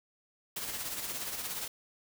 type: noise with tremolo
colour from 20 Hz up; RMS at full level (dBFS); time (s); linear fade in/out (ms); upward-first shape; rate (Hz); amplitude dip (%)
white; -36; 0.56-1.68; 5; sine; 17; 45
effects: none